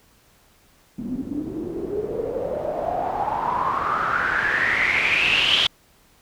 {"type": "noise with low-pass filter sweep", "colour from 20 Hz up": "white", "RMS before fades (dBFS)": -23, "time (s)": [0.98, 5.67], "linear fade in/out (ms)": 5, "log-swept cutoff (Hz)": [230, 3300], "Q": 8.8, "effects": ["pink hiss -57 dBFS RMS until 6.21 s"]}